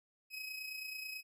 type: tone with amplitude modulation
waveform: 30% pulse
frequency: 2543 Hz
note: D#7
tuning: 37 cents sharp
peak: -37 dBFS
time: 0.3-1.23 s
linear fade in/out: 50 ms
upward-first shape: sine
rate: 29.2 Hz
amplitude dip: 50%
effects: none